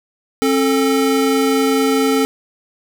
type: tone pair together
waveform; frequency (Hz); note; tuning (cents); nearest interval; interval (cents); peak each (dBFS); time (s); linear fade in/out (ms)
square; 268.9 / 440; C4 / A4; +47 / 0; major sixth; 853; -16 / -17; 0.42-2.25; 0
effects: 8-bit